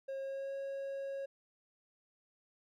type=tone with pitch glide; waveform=triangle; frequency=540 to 548.2 Hz; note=C#5 to C#5; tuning=-45 to -19 cents; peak=-36 dBFS; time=0.08-1.26 s; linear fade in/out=10 ms; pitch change=+26 cents; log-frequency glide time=0.2-0.54 s; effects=none